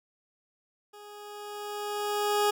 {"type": "tone with level ramp", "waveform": "20% pulse", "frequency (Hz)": 414.5, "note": "G#4", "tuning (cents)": -3, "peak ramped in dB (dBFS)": [-42, -17], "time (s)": [0.93, 2.51], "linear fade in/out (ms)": 10, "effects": []}